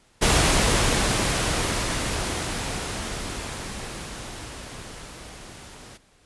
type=noise with level ramp; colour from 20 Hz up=pink; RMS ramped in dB=-18 to -44 dBFS; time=0.21-5.98 s; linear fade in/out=20 ms; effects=pink hiss -59 dBFS RMS until 6.25 s + resampled to 24000 Hz